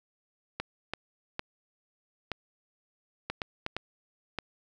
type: clicks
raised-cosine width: 0.3 ms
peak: -16 dBFS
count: 9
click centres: 0.6 / 0.936 / 1.394 / 2.317 / 3.3 / 3.418 / 3.664 / 3.766 / 4.387 s
effects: none